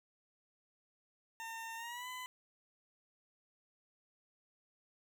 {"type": "tone with pitch glide", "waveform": "20% pulse", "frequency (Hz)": [908, 1007.5], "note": ["A#5", "B5"], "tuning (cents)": [-46, 34], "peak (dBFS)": -38, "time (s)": [1.4, 2.26], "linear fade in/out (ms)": 0, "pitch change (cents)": 180, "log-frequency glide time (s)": [1.76, 2.08], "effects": []}